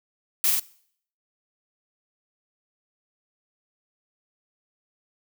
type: noise with echo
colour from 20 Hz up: blue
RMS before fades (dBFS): -21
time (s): 0.44-0.5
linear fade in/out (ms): 0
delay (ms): 48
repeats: 2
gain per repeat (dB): -2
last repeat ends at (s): 0.596
effects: noise-tail reverb RT60 0.6 s tail -21 dB re dry